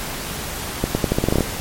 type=accelerating click train; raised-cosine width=2 ms; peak=-3 dBFS; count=11; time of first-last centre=0.84-1.407 s; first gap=110 ms; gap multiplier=0.84; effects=pink hiss -28 dBFS RMS until 1.6 s + MP3 64 kbps